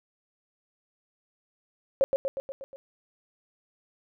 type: tone with echo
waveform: sine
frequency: 542 Hz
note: C#5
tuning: 39 cents flat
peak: -17 dBFS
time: 2.01-2.04 s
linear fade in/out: 0 ms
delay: 120 ms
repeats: 6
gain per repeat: -4 dB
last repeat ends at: 2.76 s
effects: none